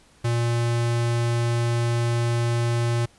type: tone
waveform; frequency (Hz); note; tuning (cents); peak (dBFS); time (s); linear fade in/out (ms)
square; 118.1; A#2; +23; -21; 0.24-3.06; 10
effects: pink hiss -56 dBFS RMS until 3.18 s + resampled to 24000 Hz